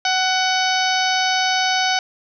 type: harmonic tone with a mistuned harmonic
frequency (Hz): 750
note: F#5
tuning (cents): +23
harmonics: 1 / 2 / 3 / 4 / 5 / 6 / 7 / 8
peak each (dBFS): -20 / -23 / -25 / -26 / -27 / -28 / -28 / -29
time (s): 0.05-1.99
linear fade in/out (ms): 2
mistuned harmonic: 2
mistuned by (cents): -18
effects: none